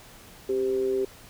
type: tone with amplitude modulation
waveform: sine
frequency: 392 Hz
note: G4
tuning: in tune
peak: -20 dBFS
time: 0.49-1.05 s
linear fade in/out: 5 ms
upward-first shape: sine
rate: 125 Hz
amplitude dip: 60%
effects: pink hiss -49 dBFS RMS until 1.29 s